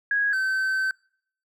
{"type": "tone pair in turn", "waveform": ["sine", "triangle"], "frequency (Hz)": [1653, 1539.4], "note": ["G#6", "G6"], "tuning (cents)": [-9, -32], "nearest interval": "minor second", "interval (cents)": 123, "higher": "first", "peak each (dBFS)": -20, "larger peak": "neither", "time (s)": [[0.11, 0.33], [0.33, 0.91]], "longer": "second", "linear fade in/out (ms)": 2, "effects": ["noise-tail reverb RT60 0.6 s tail -26 dB re dry"]}